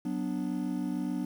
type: chord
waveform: triangle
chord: B minor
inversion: second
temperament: equal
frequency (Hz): 185 / 246.9 / 293.7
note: F#3 / B3 / D4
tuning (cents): 0 / 0 / 0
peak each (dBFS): -33 / -32 / -32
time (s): 0.05-1.25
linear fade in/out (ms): 5
effects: 9-bit

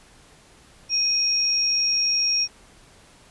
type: tone pair together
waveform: sine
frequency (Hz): 2489 / 5588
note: D#7 / F8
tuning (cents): 0 / 0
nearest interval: octave + major second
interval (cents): 1400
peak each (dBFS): -30 / -19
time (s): 0.89-2.48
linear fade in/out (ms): 50
effects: pink hiss -52 dBFS RMS until 3.3 s + resampled to 24000 Hz

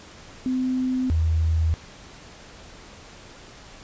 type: tone pair in turn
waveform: sine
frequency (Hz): 256.5 / 80.61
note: C4 / E2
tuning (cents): -34 / -38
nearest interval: octave + minor sixth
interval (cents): 2004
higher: first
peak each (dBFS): -21 / -18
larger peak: second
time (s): 0.46-1.1 / 1.1-1.74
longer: neither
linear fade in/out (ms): 0
effects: pink hiss -45 dBFS RMS until 3.83 s + resampled to 16000 Hz

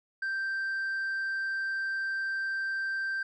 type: tone with tanh clipping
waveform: sine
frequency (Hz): 1568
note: G6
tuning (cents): 0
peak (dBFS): -30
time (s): 0.22-3.23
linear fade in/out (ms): 5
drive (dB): 2
effects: none

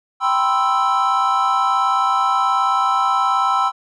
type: chord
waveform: triangle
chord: C major seventh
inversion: second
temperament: equal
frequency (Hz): 784 / 987.8 / 1046.5 / 1318.5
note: G5 / B5 / C6 / E6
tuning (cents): 0 / 0 / 0 / 0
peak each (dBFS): -19 / -20 / -20 / -16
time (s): 0.2-3.72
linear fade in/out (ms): 50
effects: resampled to 22050 Hz

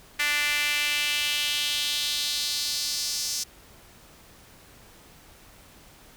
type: tone with high-pass filter sweep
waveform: sawtooth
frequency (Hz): 293.7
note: D4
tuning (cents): 0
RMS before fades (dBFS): -27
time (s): 0.19-3.44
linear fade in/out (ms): 10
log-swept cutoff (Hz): 2000 to 5600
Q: 2.7
effects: pink hiss -52 dBFS RMS until 6.16 s

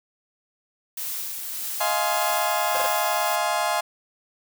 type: noise with tremolo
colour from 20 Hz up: blue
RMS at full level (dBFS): -30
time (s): 0.97-3.36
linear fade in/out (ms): 5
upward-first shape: sine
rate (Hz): 1.7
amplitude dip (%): 30
type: chord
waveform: 35% pulse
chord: F minor seventh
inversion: third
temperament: just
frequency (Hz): 628.6 / 698.5 / 838.1 / 1047.7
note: Eb5 / F5 / Ab5 / C6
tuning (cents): +18 / 0 / +16 / +2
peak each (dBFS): -27 / -25 / -25 / -26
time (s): 1.8-3.81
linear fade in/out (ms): 10
type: tone bursts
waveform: sawtooth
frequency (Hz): 530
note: C5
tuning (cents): +22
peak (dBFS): -23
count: 3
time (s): 2.75-2.862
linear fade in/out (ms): 0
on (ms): 20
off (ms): 26
effects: none

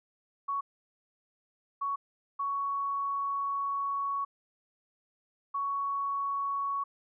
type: tone bursts at uneven times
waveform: sine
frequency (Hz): 1116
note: C#6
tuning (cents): +11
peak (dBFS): -29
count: 4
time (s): 0.48-0.61 / 1.81-1.96 / 2.39-4.25 / 5.54-6.84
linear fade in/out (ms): 10
effects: none

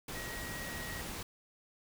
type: tone in noise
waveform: sine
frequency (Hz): 1900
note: A#6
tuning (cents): +33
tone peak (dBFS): -44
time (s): 0.15-1.01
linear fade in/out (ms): 5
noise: pink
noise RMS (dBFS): -42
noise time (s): 0.08-1.23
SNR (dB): -5
effects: none

